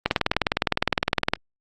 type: click train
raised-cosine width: 0.3 ms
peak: -3 dBFS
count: 26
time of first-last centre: 0.06-1.336 s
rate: 19.6 Hz
effects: Opus 24 kbps